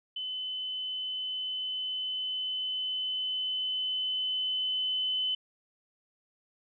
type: tone with level ramp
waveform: sine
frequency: 3029 Hz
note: F#7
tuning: 40 cents sharp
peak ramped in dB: -33 to -27 dBFS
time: 0.16-5.35 s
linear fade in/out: 5 ms
effects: none